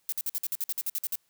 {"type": "noise bursts", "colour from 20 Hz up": "violet", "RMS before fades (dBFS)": -30, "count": 13, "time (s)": [0.09, 1.155], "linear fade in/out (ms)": 0, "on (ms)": 33, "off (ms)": 53, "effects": ["white hiss -71 dBFS RMS until 1.29 s"]}